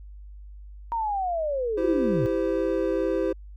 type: linear sweep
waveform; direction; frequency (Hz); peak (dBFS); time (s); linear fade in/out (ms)
sine; down; 944 to 108.8; -24; 0.92-2.26; 0
type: chord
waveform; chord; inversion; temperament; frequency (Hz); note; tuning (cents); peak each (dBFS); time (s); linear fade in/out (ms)
triangle; C major; first; equal with one note detuned; 329.6 / 392 / 516.9; E4 / G4 / C5; 0 / 0 / -21; -25; 1.77-3.33; 10
effects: added 50 Hz sine -40 dBFS peak until 3.56 s